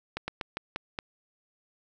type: slowing click train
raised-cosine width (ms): 0.3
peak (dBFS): -16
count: 6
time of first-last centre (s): 0.17-0.989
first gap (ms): 110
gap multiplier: 1.2
effects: none